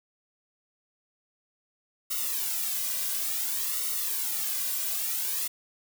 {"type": "noise with flanger", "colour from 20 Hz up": "blue", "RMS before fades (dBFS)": -30, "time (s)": [2.1, 5.48], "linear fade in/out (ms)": 10, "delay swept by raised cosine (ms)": [1.2, 2.3], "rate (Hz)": 0.57, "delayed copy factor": -0.9, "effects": []}